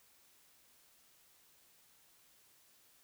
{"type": "silence", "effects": ["white hiss -67 dBFS RMS until 3.03 s"]}